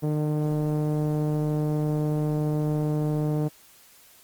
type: tone with low-pass filter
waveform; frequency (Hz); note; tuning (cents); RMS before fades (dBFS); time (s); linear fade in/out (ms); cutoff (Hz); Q
sawtooth; 151.2; D#3; -49; -25; 0.02-3.49; 20; 560; 1
effects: white hiss -54 dBFS RMS until 4.23 s + Opus 24 kbps